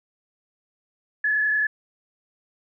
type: tone with frequency modulation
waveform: sine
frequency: 1712 Hz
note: A6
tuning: 48 cents flat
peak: -19 dBFS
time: 1.24-1.67 s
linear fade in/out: 5 ms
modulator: 31.3 Hz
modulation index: 1
effects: none